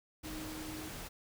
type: tone in noise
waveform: sine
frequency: 311.3 Hz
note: D#4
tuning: 1 cent sharp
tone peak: -44 dBFS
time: 0.23-0.9 s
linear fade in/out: 20 ms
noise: pink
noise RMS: -45 dBFS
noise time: 0.23-1.09 s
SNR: -2 dB
effects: none